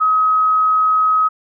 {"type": "tone", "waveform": "sine", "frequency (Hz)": 1270, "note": "D#6", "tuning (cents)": 35, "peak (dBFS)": -11, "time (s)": [0, 1.29], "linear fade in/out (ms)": 20, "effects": []}